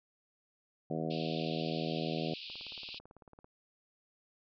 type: harmonic tone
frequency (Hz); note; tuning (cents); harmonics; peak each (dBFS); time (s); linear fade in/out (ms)
80.1; E2; -49; 2 / 3 / 4 / 5 / 6 / 7 / 8 / 9; -38 / -40 / -41 / -42 / -43 / -43 / -44 / -45; 0.9-2.34; 5
type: band-pass noise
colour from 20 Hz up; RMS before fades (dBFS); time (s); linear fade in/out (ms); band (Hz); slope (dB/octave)
pink; -46; 1.1-2.99; 10; 2500 to 4900; 96
type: click train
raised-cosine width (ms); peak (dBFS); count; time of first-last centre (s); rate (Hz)
1; -40; 18; 2.5-3.444; 18
effects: none